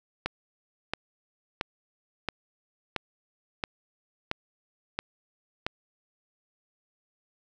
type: click train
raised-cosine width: 0.3 ms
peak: -12 dBFS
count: 9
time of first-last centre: 0.26-5.665 s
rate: 1.48 Hz
effects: none